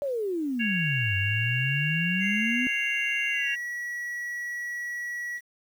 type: exponential two-way sweep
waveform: sine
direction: down then up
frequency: 587.3 to 95.6 to 257.6 Hz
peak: -26 dBFS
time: 0.02-2.67 s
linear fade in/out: 0 ms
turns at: 1.16 s
type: harmonic tone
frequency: 554.4 Hz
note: C#5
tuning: in tune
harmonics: 3 / 4 / 5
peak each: -31 / -34 / -28 dBFS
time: 0.59-3.56 s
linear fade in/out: 20 ms
type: tone with pitch glide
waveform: triangle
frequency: 2093 to 1930.4 Hz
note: C7 to B6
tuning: 0 to -40 cents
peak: -29 dBFS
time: 2.19-5.41 s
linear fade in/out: 50 ms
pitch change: -140 cents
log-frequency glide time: 3.29-3.5 s
effects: 9-bit